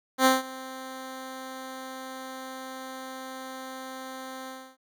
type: tone with ADSR envelope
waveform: 10% pulse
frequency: 261.6 Hz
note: C4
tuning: in tune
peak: -8 dBFS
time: 0.18-4.77 s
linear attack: 73 ms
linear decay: 170 ms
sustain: -21 dB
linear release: 290 ms
effects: none